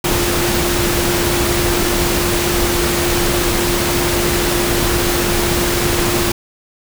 sine tone in noise, 349.2 Hz, F4, in tune, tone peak -19 dBFS, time 0.04-6.32 s, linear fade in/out 5 ms, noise pink, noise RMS -17 dBFS, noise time 0.04-6.32 s, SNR -5 dB, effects none

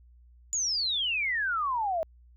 sine exponential sweep, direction down, 7040 to 625 Hz, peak -26 dBFS, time 0.53-2.03 s, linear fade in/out 0 ms, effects added 60 Hz sine -53 dBFS peak until 2.36 s

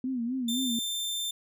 sine tone with vibrato, 246.9 Hz, B3, in tune, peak -28 dBFS, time 0.04-0.79 s, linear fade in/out 2 ms, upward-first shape sine, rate 3.9 Hz, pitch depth 120 cents each way
sawtooth tone, 3576 Hz, A7, 27 cents sharp, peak -27 dBFS, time 0.48-1.31 s, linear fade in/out 5 ms
effects none

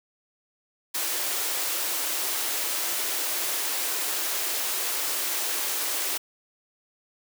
white high-pass noise, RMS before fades -28 dBFS, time 0.94-6.18 s, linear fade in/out 10 ms, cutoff 290 Hz, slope 48 dB/octave, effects none

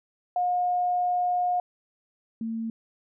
sine tone pair in turn, 717 / 225.8 Hz, F5 / A3, +45 / +45 cents, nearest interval octave + minor sixth, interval 2000 cents, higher first, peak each -22 / -28 dBFS, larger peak first, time 0.36-1.6 / 2.41-2.7 s, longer first, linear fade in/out 2 ms, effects none

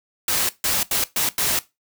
white noise bursts at uneven times, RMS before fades -21 dBFS, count 5, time 0.28-0.49 / 0.64-0.83 / 0.91-1.04 / 1.16-1.29 / 1.38-1.59 s, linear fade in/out 2 ms, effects noise-tail reverb RT60 0.2 s tail -17 dB re dry

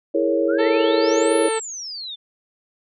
sine chord, A# half-diminished seventh, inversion second, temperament equal, 329.6 / 415.3 / 466.2 / 554.4 Hz, E4 / G#4 / A#4 / C#5, 0 / 0 / 0 / 0 cents, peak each -21 / -24 / -23 / -21 dBFS, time 0.14-1.49 s, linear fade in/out 10 ms
sine exponential two-way sweep, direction up then down, 1323 to 10548 to 3478 Hz, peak -29 dBFS, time 0.48-2.16 s, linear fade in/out 20 ms, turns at 1.38 s
harmonic tone, 444.6 Hz, A4, 18 cents sharp, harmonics 1 / 2 / 3 / 4 / 5 / 6 / 7 / 8 / 9 / 10, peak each -21 / -27 / -31 / -33 / -35 / -37 / -38 / -39 / -40 / -41 dBFS, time 0.58-1.6 s, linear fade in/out 20 ms
effects none

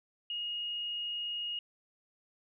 sine tone, 2869 Hz, F7, 46 cents sharp, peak -34 dBFS, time 0.3-1.59 s, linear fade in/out 2 ms, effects none

